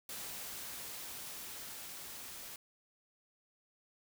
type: noise with level ramp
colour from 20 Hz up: white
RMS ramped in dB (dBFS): -44 to -48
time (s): 0.09-2.56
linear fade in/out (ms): 2
effects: none